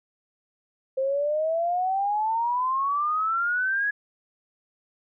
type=exponential sweep; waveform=sine; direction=up; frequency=523.3 to 1687 Hz; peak=-22 dBFS; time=0.97-3.91 s; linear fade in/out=10 ms; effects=none